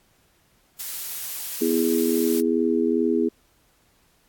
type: noise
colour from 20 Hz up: blue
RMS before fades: -31 dBFS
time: 0.79-2.41 s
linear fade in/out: 10 ms
type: harmonic tone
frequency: 82.41 Hz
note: E2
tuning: in tune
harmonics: 3 / 4 / 5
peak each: -23 / -23 / -23 dBFS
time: 1.61-3.29 s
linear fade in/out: 10 ms
effects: pink hiss -62 dBFS RMS until 4.28 s + AAC 64 kbps